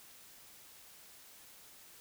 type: silence
effects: white hiss -57 dBFS RMS until 2 s